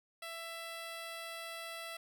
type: tone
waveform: 10% pulse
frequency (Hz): 665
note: E5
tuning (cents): +15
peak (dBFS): -34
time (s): 0.22-1.97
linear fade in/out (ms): 5
effects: none